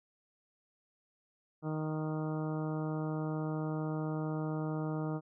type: harmonic tone with a mistuned harmonic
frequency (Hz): 155.56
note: D#3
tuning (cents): 0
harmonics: 1 / 2 / 3 / 4 / 5 / 6 / 7 / 8 / 9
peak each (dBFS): -35 / -38 / -43 / -45 / -48 / -50 / -54 / -49 / -55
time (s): 1.62-5.21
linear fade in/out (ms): 50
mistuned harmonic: 8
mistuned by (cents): -16
effects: none